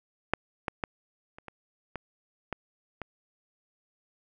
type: clicks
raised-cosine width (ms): 0.5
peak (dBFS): -8 / -14 / -14 / -30 / -26 / -20 / -17 / -21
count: 8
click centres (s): 0.336 / 0.682 / 0.838 / 1.385 / 1.483 / 1.957 / 2.527 / 3.017
effects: none